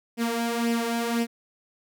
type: tone with flanger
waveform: sawtooth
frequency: 233.1 Hz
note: A#3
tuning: in tune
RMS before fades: -26 dBFS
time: 0.17-1.27 s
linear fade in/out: 50 ms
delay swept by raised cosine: 0.37 to 3.07 ms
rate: 1.9 Hz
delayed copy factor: +0.6
effects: none